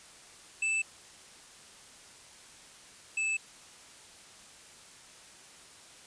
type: tone pair in turn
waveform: square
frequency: 2637 / 2622 Hz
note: E7 / E7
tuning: 0 / -10 cents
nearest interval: unison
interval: 10 cents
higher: first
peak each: -28 / -29 dBFS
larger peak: first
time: 0.62-0.82 / 3.17-3.37 s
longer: neither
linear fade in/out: 5 ms
effects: white hiss -53 dBFS RMS until 6.06 s + resampled to 22050 Hz